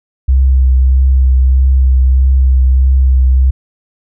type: tone with vibrato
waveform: sine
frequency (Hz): 65.1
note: C2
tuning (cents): -8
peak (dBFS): -5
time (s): 0.28-3.51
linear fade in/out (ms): 10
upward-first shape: triangle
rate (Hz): 1.6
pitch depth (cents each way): 25
effects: none